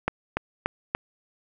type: click train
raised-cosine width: 0.5 ms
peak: -8 dBFS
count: 4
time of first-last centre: 0.08-0.95 s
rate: 3.45 Hz
effects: none